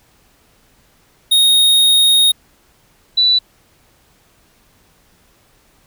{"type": "tone pair in turn", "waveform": ["square", "sine"], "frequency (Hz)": [3729, 3964], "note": ["A#7", "B7"], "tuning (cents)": [0, 6], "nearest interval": "minor second", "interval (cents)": 106, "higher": "second", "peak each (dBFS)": -9, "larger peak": "neither", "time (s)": [[1.31, 2.32], [3.17, 3.39]], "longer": "first", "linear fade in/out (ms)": 10, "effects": ["pink hiss -54 dBFS RMS until 5.86 s"]}